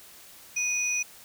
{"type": "tone pair together", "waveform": "sine", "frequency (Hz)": [2480, 5898], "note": ["D#7", "F#8"], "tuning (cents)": [-6, -6], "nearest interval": "octave + minor third", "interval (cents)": 1500, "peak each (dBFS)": -27, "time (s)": [0.56, 1.03], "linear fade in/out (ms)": 10, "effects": ["tanh soft clip ceiling -18 dBFS", "white hiss -50 dBFS RMS until 1.24 s"]}